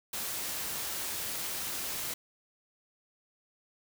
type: noise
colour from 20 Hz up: white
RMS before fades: -36 dBFS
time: 0.13-2.14 s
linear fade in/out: 5 ms
effects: none